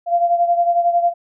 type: beating tone pair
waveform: sine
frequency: 690 / 701 Hz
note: F5 / F5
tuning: -21 / +6 cents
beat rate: 11 Hz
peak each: -14 / -20 dBFS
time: 0.06-1.14 s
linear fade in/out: 50 ms
effects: none